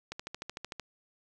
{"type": "click train", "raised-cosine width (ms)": 0.2, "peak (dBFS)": -21, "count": 10, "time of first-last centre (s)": [0.12, 0.797], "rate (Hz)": 13.3, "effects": []}